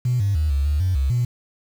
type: tone with pitch steps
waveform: sine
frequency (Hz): 123.9 / 100.3 / 77 / 69.7 / 73.4 / 92 / 67.5 / 121.2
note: B2 / G2 / D#2 / C#2 / D2 / F#2 / C#2 / B2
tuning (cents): +6 / +40 / -17 / +10 / 0 / -9 / -45 / -32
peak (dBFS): -16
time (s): 0.05-1.25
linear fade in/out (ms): 5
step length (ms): 150
effects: tanh soft clip ceiling -13 dBFS + 7-bit